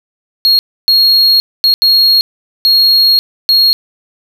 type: tone bursts at uneven times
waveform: triangle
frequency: 4286 Hz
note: C8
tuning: 41 cents sharp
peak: -4 dBFS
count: 6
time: 0.45-0.59 / 0.88-1.4 / 1.64-1.74 / 1.82-2.21 / 2.65-3.19 / 3.49-3.73 s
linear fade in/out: 0 ms
effects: none